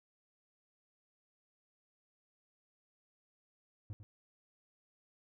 triangle tone with echo, 103.83 Hz, G#2, in tune, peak -38 dBFS, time 3.9-3.93 s, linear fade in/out 0 ms, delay 100 ms, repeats 1, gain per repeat -9 dB, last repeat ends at 4.03 s, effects none

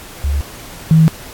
sine tone pair in turn, 71 / 159.9 Hz, C#2 / D#3, +42 / +48 cents, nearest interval octave + major second, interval 1406 cents, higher second, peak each -13 / -5 dBFS, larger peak second, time 0.24-0.41 / 0.91-1.08 s, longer neither, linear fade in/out 0 ms, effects pink hiss -34 dBFS RMS until 1.33 s + AAC 64 kbps

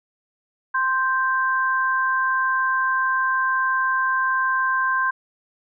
sine tone pair together, 1046.5 / 1568 Hz, C6 / G6, 0 / 0 cents, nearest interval perfect fifth, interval 700 cents, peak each -21 dBFS, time 0.74-5.11 s, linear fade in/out 10 ms, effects none

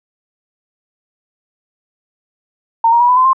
sine tone with pitch steps, 914 / 940.8 / 968.3 / 996.7 / 1025.9 / 1056 Hz, A#5 / A#5 / B5 / B5 / C6 / C6, -34 / +16 / -34 / +16 / -34 / +16 cents, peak -7 dBFS, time 2.84-3.332 s, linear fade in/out 5 ms, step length 82 ms, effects none

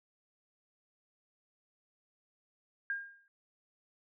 sine tone with exponential decay, 1612 Hz, G6, 48 cents sharp, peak -30 dBFS, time 2.9-3.28 s, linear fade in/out 1 ms, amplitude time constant 81 ms, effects none

